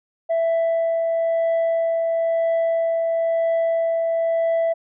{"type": "tone with tremolo", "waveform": "sine", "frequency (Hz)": 662, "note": "E5", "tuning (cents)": 7, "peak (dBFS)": -14, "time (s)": [0.29, 4.74], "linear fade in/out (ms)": 20, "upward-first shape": "triangle", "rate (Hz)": 1, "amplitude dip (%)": 30, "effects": ["tanh soft clip ceiling -16 dBFS"]}